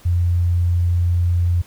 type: tone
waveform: sine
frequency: 87.31 Hz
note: F2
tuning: in tune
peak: -14 dBFS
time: 0.05-1.62 s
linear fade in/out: 10 ms
effects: pink hiss -48 dBFS RMS until 1.66 s